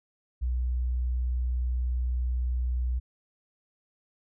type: tone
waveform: sine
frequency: 61.74 Hz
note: B1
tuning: in tune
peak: -25 dBFS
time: 0.41-3 s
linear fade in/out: 20 ms
effects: none